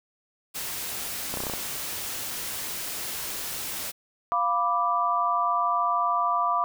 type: noise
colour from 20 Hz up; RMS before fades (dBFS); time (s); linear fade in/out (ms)
white; -33; 0.54-3.92; 20
type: clicks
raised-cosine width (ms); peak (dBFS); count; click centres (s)
1; -18; 7; 1.34 / 1.372 / 1.404 / 1.437 / 1.468 / 1.498 / 1.537
type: chord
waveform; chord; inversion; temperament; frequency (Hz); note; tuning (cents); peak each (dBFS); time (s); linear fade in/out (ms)
sine; B diminished; second; equal; 698.5 / 987.8 / 1174.7; F5 / B5 / D6; 0 / 0 / 0; -28 / -27 / -24; 4.32-6.64; 0
effects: none